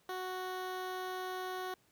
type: tone with notch filter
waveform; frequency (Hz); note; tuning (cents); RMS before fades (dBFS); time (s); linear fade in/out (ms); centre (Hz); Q
15% pulse; 370; F#4; 0; -40; 0.09-1.74; 2; 7900; 1
effects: pink hiss -70 dBFS RMS until 1.91 s + high-pass 80 Hz 12 dB/octave